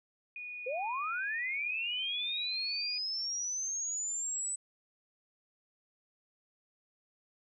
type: tone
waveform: sine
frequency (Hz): 2461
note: D#7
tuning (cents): -20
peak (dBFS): -40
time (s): 0.36-2.98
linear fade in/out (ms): 2
type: linear sweep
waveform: sine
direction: up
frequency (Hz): 473.9 to 8030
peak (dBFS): -33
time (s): 0.66-4.56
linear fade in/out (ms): 10
effects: none